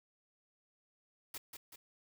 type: noise with echo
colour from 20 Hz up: white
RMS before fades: -44 dBFS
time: 1.34-1.38 s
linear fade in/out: 5 ms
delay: 190 ms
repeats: 2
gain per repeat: -5 dB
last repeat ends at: 1.76 s
effects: none

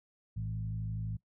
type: tone with frequency modulation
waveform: sine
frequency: 110 Hz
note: A2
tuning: in tune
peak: -34 dBFS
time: 0.36-1.17 s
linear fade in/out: 10 ms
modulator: 52.2 Hz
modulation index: 0.92
effects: noise-tail reverb RT60 0.1 s tail -19 dB re dry

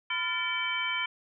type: tone cluster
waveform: sine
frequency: 1008 / 1396 / 1765 / 2300 / 3088 Hz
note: B5 / F6 / A6 / D7 / G7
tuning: +35 / -1 / +5 / -37 / -27 cents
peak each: -36 / -37 / -38 / -31 / -34 dBFS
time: 0.1-1.06 s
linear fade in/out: 5 ms
effects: none

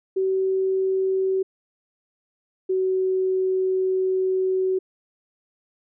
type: tone pair in turn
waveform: sine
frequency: 380.6 / 375.6 Hz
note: F#4 / F#4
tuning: +49 / +26 cents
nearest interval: unison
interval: 23 cents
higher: first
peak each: -19 dBFS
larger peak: neither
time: 0.16-1.43 / 2.69-4.79 s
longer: second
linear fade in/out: 10 ms
effects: none

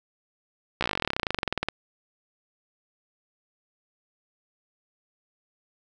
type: slowing click train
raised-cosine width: 0.3 ms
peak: -9 dBFS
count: 29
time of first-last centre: 0.81-1.686 s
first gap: 15 ms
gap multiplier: 1.05
effects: none

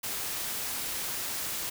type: noise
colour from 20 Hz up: white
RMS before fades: -34 dBFS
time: 0.03-1.7 s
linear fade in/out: 10 ms
effects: none

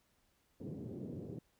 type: band-pass noise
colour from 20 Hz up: pink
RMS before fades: -45 dBFS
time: 0.6-1.39 s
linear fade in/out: 5 ms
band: 110 to 410 Hz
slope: 24 dB/octave
effects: pink hiss -75 dBFS RMS until 1.59 s

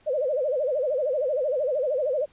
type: tone with vibrato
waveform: sine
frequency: 554.4 Hz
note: C#5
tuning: in tune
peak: -22 dBFS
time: 0.06-2.26 s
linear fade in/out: 20 ms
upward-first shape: sine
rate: 13 Hz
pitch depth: 200 cents each way
effects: pink hiss -60 dBFS RMS until 2.32 s + resampled to 8000 Hz

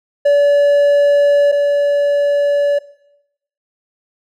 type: tone pair in turn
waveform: triangle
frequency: 574 / 574 Hz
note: D5 / D5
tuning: -40 / -40 cents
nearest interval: unison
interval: 0 cents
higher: neither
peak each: -6 / -9 dBFS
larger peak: first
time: 0.25-1.52 / 1.52-2.79 s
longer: neither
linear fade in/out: 10 ms
effects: noise-tail reverb RT60 0.8 s tail -19 dB re dry

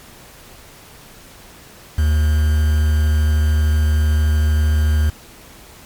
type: tone with quantisation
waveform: triangle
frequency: 76.1 Hz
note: D#2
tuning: 38 cents flat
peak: -10 dBFS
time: 1.98-5.1 s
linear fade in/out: 5 ms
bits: 5
effects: pink hiss -42 dBFS RMS until 5.85 s + MP3 96 kbps

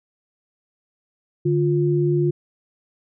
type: tone pair together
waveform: sine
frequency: 147.2 / 351.6 Hz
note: D3 / F4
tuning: +4 / +12 cents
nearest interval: octave + minor third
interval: 1508 cents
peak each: -19 dBFS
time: 1.45-2.31 s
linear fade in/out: 10 ms
effects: none

